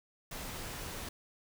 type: noise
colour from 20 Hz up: pink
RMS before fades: -42 dBFS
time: 0.31-1.09 s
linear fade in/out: 5 ms
effects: none